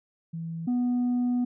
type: tone pair in turn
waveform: sine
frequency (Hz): 164.81 / 245.8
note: E3 / B3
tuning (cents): 0 / -8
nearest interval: perfect fifth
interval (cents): 692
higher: second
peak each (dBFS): -31 / -20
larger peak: second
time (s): 0.33-0.67 / 0.67-1.45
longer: second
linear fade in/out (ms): 10
effects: tanh soft clip ceiling -22 dBFS